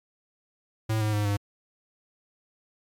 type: tone with pitch steps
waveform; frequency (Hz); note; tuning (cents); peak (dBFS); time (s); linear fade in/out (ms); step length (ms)
square; 110 / 107.12 / 104.31 / 101.57; A2 / A2 / G#2 / G#2; 0 / -46 / +8 / -38; -24; 0.89-1.37; 10; 120
effects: MP3 96 kbps